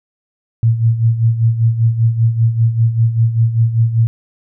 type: tone with tremolo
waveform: sine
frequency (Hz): 114.5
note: A#2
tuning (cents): -31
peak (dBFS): -7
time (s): 0.63-4.07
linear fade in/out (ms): 0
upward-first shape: sine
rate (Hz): 5.1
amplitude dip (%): 70
effects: none